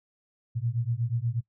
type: beating tone pair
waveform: sine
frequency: 113.7 / 122 Hz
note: A#2 / B2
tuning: -43 / -21 cents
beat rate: 8.3 Hz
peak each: -29 dBFS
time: 0.55-1.41 s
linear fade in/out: 20 ms
effects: noise-tail reverb RT60 0.1 s tail -20 dB re dry

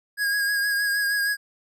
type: tone with vibrato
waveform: square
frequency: 1644 Hz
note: G#6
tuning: 18 cents flat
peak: -22 dBFS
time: 0.17-1.37 s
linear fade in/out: 50 ms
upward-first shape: sine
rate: 6.4 Hz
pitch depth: 28 cents each way
effects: none

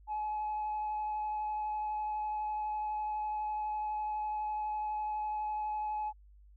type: tone with vibrato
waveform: sine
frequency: 850 Hz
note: G#5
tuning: 40 cents sharp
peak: -31 dBFS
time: 0.07-6.13 s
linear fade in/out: 50 ms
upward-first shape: sine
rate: 12 Hz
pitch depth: 10 cents each way
effects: tanh soft clip ceiling -30 dBFS + added 50 Hz sine -55 dBFS peak until 6.56 s

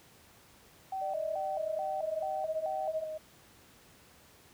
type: tone with vibrato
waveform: sine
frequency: 698.5 Hz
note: F5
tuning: in tune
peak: -33 dBFS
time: 0.92-3.04 s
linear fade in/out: 5 ms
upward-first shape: square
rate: 2.3 Hz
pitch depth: 160 cents each way
type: tone with pitch glide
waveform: sine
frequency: 598 to 624.5 Hz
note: D5 to D#5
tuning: +31 to +6 cents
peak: -36 dBFS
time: 1.01-3.18 s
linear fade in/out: 10 ms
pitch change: +75 cents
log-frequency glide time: 1.17-2.65 s
effects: pink hiss -59 dBFS RMS until 4.53 s + high-pass 60 Hz 12 dB/octave

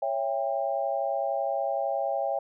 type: chord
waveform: sine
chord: C# diminished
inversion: none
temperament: just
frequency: 554.4 / 665.2 / 798.3 Hz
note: C#5 / E5 / G5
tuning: 0 / +16 / +31 cents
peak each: -30 dBFS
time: 0.02-2.39 s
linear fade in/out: 5 ms
effects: none

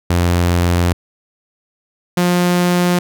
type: tone pair in turn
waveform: sawtooth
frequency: 87.31 / 177.21 Hz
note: F2 / F3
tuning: 0 / +26 cents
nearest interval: octave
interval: 1226 cents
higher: second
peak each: -8 dBFS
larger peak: neither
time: 0.1-0.93 / 2.17-2.99 s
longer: first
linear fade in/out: 5 ms
effects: none

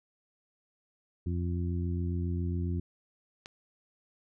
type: harmonic tone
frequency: 87.31 Hz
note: F2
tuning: in tune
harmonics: 1 / 2 / 3 / 4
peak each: -30 / -36 / -40 / -42 dBFS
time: 1.26-2.8 s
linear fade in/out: 5 ms
type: click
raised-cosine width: 0.2 ms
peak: -26 dBFS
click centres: 3.459 s
effects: none

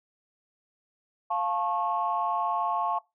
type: chord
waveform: sine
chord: F augmented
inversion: none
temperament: just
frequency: 698.5 / 873.1 / 1091.3 Hz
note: F5 / A5 / C#6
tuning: 0 / -14 / -27 cents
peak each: -30 / -29 / -29 dBFS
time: 1.3-2.99 s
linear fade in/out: 10 ms
effects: noise-tail reverb RT60 0.2 s tail -20 dB re dry + tanh soft clip ceiling -16 dBFS

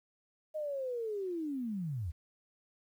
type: linear sweep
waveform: sine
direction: down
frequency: 627 to 71.4 Hz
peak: -34 dBFS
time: 0.54-2.12 s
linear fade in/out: 20 ms
effects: 11-bit

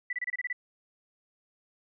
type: tone bursts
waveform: sine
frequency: 1975.5 Hz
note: B6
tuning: in tune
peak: -29 dBFS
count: 8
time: 0.1-0.529 s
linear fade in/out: 5 ms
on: 30 ms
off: 27 ms
effects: none

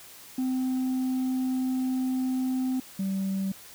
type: tone pair in turn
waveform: sine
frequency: 257.9 / 193.21 Hz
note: C4 / G3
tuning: -25 / -25 cents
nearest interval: perfect fourth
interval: 500 cents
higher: first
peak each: -22 / -24 dBFS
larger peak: first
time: 0.38-2.8 / 2.99-3.52 s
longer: first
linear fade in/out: 5 ms
effects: tanh soft clip ceiling -24 dBFS + white hiss -48 dBFS RMS until 3.74 s

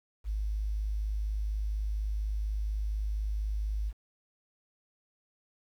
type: tone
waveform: sine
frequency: 52.1 Hz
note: G#1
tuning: 6 cents sharp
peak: -29 dBFS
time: 0.24-3.93 s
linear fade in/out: 50 ms
effects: 10-bit

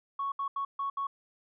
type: tone bursts at uneven times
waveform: sine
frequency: 1108.7 Hz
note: C#6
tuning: in tune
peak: -29 dBFS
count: 5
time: 0.19-0.32 / 0.39-0.48 / 0.56-0.65 / 0.79-0.9 / 0.97-1.07 s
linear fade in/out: 5 ms
effects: tanh soft clip ceiling -25 dBFS

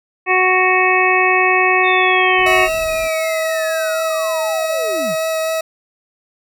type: harmonic tone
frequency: 370 Hz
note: F#4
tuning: in tune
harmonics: 1 / 2 / 3 / 5 / 6 / 7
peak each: -18 / -18 / -18 / -18 / -18 / -18 dBFS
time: 0.26-2.69 s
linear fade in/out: 50 ms
type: linear sweep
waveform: sine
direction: down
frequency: 3650 to 129.4 Hz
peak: -25 dBFS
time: 1.83-5.16 s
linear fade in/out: 50 ms
type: noise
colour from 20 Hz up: brown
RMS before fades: -35 dBFS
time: 2.38-3.08 s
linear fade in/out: 5 ms
type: tone with vibrato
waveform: 40% pulse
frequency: 642 Hz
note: E5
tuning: 46 cents flat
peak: -16 dBFS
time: 2.46-5.61 s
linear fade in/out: 5 ms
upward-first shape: sine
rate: 4 Hz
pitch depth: 10 cents each way
effects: none

